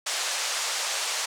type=band-pass noise; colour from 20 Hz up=white; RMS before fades=-29 dBFS; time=0.06-1.26 s; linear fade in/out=10 ms; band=530 to 7900 Hz; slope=24 dB/octave; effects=none